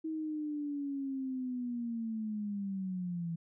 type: linear sweep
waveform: sine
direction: down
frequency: 320 to 164.7 Hz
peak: -34 dBFS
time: 0.04-3.36 s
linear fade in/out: 10 ms
effects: none